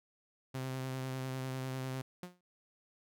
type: tone with vibrato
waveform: sawtooth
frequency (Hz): 130.81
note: C3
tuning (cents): 0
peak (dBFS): -33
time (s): 0.54-2.02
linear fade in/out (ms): 10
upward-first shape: sine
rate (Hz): 10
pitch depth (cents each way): 18
type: tone with exponential decay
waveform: sawtooth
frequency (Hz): 179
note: F3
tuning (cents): +43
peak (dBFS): -35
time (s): 2.23-2.41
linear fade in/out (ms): 2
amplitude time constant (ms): 37
effects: none